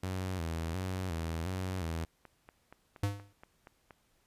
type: tone with vibrato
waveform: sawtooth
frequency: 87.4 Hz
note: F2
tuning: 2 cents sharp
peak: -30 dBFS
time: 0.03-2.05 s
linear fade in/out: 5 ms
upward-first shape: square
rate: 1.4 Hz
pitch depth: 110 cents each way
type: click train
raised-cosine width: 0.5 ms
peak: -35 dBFS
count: 10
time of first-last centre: 1.78-3.908 s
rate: 4.23 Hz
type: tone with exponential decay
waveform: square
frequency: 100.9 Hz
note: G#2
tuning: 49 cents flat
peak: -27 dBFS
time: 3.03-3.33 s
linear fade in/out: 5 ms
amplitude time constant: 64 ms
effects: pink hiss -72 dBFS RMS until 4.26 s + resampled to 32000 Hz